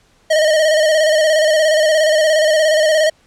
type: tone with vibrato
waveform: square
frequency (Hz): 622.3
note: D#5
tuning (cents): 0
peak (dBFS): -11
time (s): 0.3-3.1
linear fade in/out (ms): 10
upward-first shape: square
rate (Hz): 17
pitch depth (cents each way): 42
effects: pink hiss -54 dBFS RMS until 3.26 s + low-pass 8000 Hz 12 dB/octave